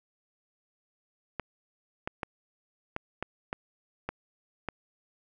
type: clicks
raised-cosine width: 0.5 ms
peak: -17 dBFS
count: 8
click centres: 1.397 / 2.075 / 2.232 / 2.964 / 3.226 / 3.529 / 4.09 / 4.687 s
effects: none